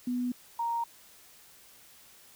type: tone pair in turn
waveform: sine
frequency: 246.9 / 932.2 Hz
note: B3 / A#5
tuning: 0 / 0 cents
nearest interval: octave + major seventh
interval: 2300 cents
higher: second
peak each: -28 dBFS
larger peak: neither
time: 0.07-0.32 / 0.59-0.84 s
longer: neither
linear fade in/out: 5 ms
effects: white hiss -56 dBFS RMS until 2.35 s